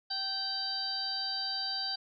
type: harmonic tone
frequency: 777 Hz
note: G5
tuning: 16 cents flat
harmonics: 1 / 2 / 4 / 5 / 6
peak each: -42 / -44 / -44 / -42 / -33 dBFS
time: 0.1-1.96 s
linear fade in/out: 10 ms
effects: none